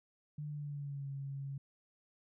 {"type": "tone with pitch glide", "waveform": "sine", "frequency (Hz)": [148.9, 138.13], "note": ["D3", "C#3"], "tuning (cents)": [24, -6], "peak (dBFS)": -39, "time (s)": [0.38, 1.58], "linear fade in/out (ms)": 5, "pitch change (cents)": -130, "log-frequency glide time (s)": [0.48, 1.09], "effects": []}